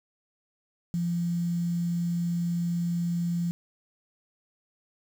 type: tone with quantisation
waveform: sine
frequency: 172.1 Hz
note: F3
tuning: 25 cents flat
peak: -25 dBFS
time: 0.94-3.51 s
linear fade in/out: 0 ms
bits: 8
effects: none